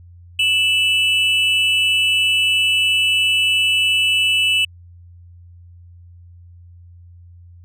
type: tone pair together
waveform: triangle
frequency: 2637 / 2960 Hz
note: E7 / F#7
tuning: 0 / 0 cents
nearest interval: major second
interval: 200 cents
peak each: -15 dBFS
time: 0.39-4.65 s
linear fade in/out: 5 ms
effects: added 87 Hz sine -40 dBFS peak until 7.64 s